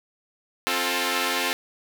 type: chord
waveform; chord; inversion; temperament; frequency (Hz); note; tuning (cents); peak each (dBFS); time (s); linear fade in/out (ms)
5% pulse; F major; second; equal with one note detuned; 264.4 / 349.2 / 440; C4 / F4 / A4; +18 / 0 / 0; -16; 0.67-1.53; 0
effects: none